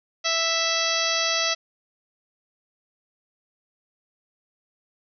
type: harmonic tone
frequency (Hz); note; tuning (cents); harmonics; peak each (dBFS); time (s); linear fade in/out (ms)
659.3; E5; 0; 1 / 2 / 3 / 4 / 5 / 6 / 7 / 8 / 9; -30 / -30 / -30 / -30 / -30 / -30 / -30 / -30 / -30; 0.24-1.55; 20
effects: none